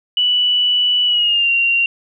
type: tone with pitch glide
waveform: sine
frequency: 2960 to 2762 Hz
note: F#7 to F7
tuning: 0 to -20 cents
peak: -12 dBFS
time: 0.17-1.86 s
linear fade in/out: 2 ms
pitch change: -120 cents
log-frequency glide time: 1.05-1.5 s
effects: none